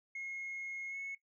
sine tone with pitch glide, 2160 to 2195 Hz, C#7 to C#7, -45 to -18 cents, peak -38 dBFS, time 0.15-1.15 s, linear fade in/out 5 ms, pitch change +27 cents, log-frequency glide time 0.89-0.97 s, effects noise-tail reverb RT60 0.1 s tail -17 dB re dry + tanh soft clip ceiling -37 dBFS

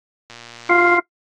click train, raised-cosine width 0.2 ms, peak -20 dBFS, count 80, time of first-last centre 0.3-0.969 s, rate 118 Hz
harmonic tone, 349.2 Hz, F4, in tune, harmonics 1 / 2 / 3 / 4 / 6, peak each -16 / -20 / -21 / -18 / -18 dBFS, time 0.69-1 s, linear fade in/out 10 ms
effects noise-tail reverb RT60 0.1 s tail -19 dB re dry + AAC 32 kbps

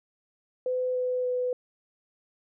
sine tone with pitch steps, 506 / 502.5 / 499 Hz, B4 / B4 / B4, +42 / +30 / +18 cents, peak -25 dBFS, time 0.66-1.53 s, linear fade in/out 2 ms, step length 290 ms, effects none

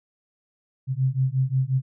sine beating tone pair, 128.8 / 134.4 Hz, C3 / C3, -27 / +47 cents, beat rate 5.6 Hz, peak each -23 dBFS, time 0.87-1.82 s, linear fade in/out 50 ms, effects none

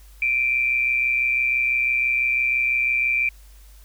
sine tone pair together, 2351 / 2477 Hz, D7 / D#7, +1 / -8 cents, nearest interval minor second, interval 91 cents, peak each -19 / -25 dBFS, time 0.22-3.29 s, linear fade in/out 2 ms, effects added 50 Hz sine -44 dBFS peak until 3.84 s + white hiss -55 dBFS RMS until 3.84 s

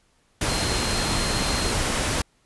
sine tone in noise, 4186 Hz, C8, in tune, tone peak -31 dBFS, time 0.49-1.71 s, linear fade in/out 5 ms, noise pink, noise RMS -24 dBFS, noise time 0.41-2.22 s, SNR -10 dB, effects pink hiss -64 dBFS RMS until 2.45 s + resampled to 24000 Hz

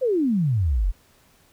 sine exponential sweep, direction down, 547 to 39.18 Hz, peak -18 dBFS, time 0.01-0.92 s, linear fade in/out 20 ms, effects pink hiss -58 dBFS RMS until 1.52 s

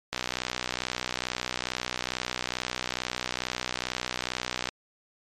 click train, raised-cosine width 0.2 ms, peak -11 dBFS, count 285, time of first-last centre 0.13-4.689 s, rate 62.3 Hz, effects MP3 64 kbps

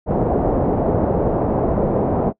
white low-pass noise, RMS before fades -18 dBFS, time 0.06-2.33 s, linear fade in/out 50 ms, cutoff 680 Hz, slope 24 dB/octave, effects noise-tail reverb RT60 0.1 s tail -23 dB re dry

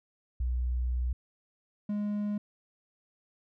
sine / triangle tone pair in turn, 61.6 / 207.2 Hz, B1 / G#3, -4 / -4 cents, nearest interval octave + major sixth, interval 2100 cents, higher second, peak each -27 dBFS, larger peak neither, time 0.4-1.13 / 1.89-2.38 s, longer first, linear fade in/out 5 ms, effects none

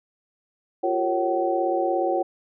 sine tone cluster, 348.3 / 385.3 / 462.5 / 549 / 759 Hz, F4 / G4 / A#4 / C#5 / F#5, -5 / -30 / -14 / -17 / +44 cents, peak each -25 / -32 / -32 / -26 / -25 dBFS, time 0.83-2.23 s, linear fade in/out 10 ms, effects none

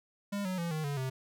square tone with pitch steps, 202.1 / 185.33 / 169.95 / 155.84 / 142.91 / 131.05 Hz, G#3 / F#3 / F3 / D#3 / D3 / C3, -47 / +3 / -47 / +3 / -47 / +3 cents, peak -33 dBFS, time 0.32-1.1 s, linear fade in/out 10 ms, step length 130 ms, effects none

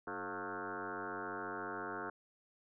sine tone with frequency modulation, 900 Hz, A5, 39 cents sharp, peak -39 dBFS, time 0.07-2.1 s, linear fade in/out 5 ms, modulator 94.4 Hz, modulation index 6.8, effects none

